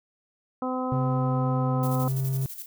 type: harmonic tone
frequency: 255.8 Hz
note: C4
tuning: 39 cents flat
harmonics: 1 / 2 / 3 / 4 / 5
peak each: -29 / -32 / -34 / -35 / -36 dBFS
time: 0.62-2.08 s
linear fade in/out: 2 ms
type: tone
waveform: triangle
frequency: 133.5 Hz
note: C3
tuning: 35 cents sharp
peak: -22 dBFS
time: 0.92-2.46 s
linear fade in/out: 0 ms
type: noise with tremolo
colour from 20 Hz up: violet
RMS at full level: -37 dBFS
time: 1.83-2.66 s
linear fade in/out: 2 ms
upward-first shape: square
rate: 12 Hz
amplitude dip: 55%
effects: none